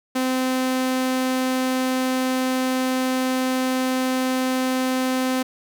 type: tone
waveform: sawtooth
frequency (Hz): 258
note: C4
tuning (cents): -24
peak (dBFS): -16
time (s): 0.15-5.43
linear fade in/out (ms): 10
effects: none